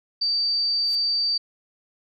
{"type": "tone", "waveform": "sine", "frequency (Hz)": 4632, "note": "D8", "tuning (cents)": -25, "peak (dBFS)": -20, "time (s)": [0.21, 1.38], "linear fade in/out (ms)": 10}
{"type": "noise with exponential growth", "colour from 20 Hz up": "blue", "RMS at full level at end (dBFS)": -38, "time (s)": [0.76, 0.95], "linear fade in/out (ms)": 0, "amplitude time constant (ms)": 40}
{"effects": ["resampled to 32000 Hz"]}